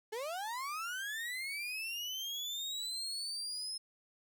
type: linear sweep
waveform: 35% pulse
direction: up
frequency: 415.3 to 5190 Hz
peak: -36 dBFS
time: 0.12-3.78 s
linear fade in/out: 10 ms
effects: none